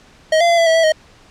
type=tone with pitch steps; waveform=square; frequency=631 / 686 / 682 / 668 / 649 / 656 / 626 Hz; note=D#5 / F5 / F5 / E5 / E5 / E5 / D#5; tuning=+24 / -31 / -41 / +23 / -27 / -9 / +10 cents; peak=-11 dBFS; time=0.32-0.922 s; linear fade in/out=5 ms; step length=86 ms; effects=pink hiss -47 dBFS RMS until 1.3 s + low-pass 6000 Hz 12 dB/octave